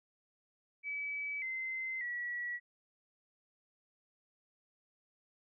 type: tone with pitch steps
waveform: sine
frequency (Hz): 2291 / 2067 / 1933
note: D7 / C7 / B6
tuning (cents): -44 / -22 / -38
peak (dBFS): -36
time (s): 0.83-2.6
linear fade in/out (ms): 50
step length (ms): 590
effects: none